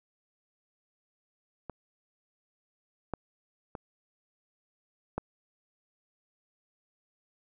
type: clicks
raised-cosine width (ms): 1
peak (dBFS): -24 / -18 / -24 / -17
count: 4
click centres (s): 1.697 / 3.137 / 3.752 / 5.18
effects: none